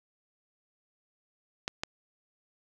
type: clicks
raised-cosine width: 0.2 ms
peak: -14 dBFS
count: 2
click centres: 1.679 / 1.835 s
effects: none